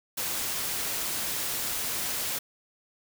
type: noise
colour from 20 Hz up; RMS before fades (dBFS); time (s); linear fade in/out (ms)
white; -31; 0.17-2.39; 10
effects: none